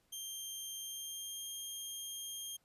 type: tone with pitch glide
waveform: 15% pulse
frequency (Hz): 3174 to 3211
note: G7 to G7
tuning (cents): +21 to +41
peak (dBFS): -35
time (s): 0.12-2.57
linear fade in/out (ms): 10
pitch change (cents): +20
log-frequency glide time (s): 0.77-1.47
effects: pink hiss -75 dBFS RMS until 2.64 s + resampled to 32000 Hz